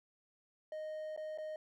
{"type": "tone with dropouts", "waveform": "triangle", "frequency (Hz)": 620, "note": "D#5", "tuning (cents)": -6, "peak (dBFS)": -38, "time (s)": [0.72, 1.56], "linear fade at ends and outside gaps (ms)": 2, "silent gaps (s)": [[1.164, 1.175], [1.376, 1.384]], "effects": []}